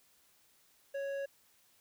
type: tone with hard clipping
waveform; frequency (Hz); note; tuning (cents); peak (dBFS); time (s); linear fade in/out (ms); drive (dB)
sine; 554.4; C#5; 0; -37; 0.94-1.26; 10; 8
effects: white hiss -68 dBFS RMS until 1.8 s

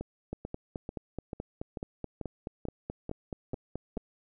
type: two click trains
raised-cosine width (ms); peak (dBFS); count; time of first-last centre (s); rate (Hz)
2; -23 / -22; 10 / 18; 0.01-3.975 / 0.33-3.97; 2.27 / 4.67
effects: none

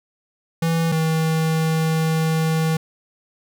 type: tone pair in turn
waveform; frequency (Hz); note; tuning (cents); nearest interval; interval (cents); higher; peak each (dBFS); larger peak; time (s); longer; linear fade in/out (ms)
square; 164.81 / 160.12; E3 / D#3; 0 / +50; unison; 50; first; -18; neither; 0.62-0.92 / 0.92-2.77; second; 5
effects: none

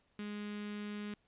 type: tone with notch filter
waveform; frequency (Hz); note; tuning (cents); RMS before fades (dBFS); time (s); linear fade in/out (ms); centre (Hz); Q
sawtooth; 207.7; G#3; 0; -42; 0.19-1.14; 2; 710; 0.68
effects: pink hiss -74 dBFS RMS until 1.27 s + resampled to 8000 Hz

